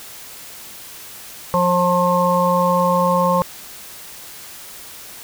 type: harmonic tone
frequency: 178.2 Hz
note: F3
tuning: 35 cents sharp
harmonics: 1 / 3 / 5 / 6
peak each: -20 / -18 / -21 / -18 dBFS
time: 1.54-3.42 s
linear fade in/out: 0 ms
effects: white hiss -37 dBFS RMS until 5.23 s